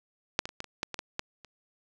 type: clicks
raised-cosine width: 0.2 ms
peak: -6 / -18 / -27 / -18 / -27 / -12 / -18 / -17 / -13 / -30 dBFS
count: 10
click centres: 0.391 / 0.455 / 0.491 / 0.604 / 0.643 / 0.831 / 0.943 / 0.991 / 1.194 / 1.447 s
effects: none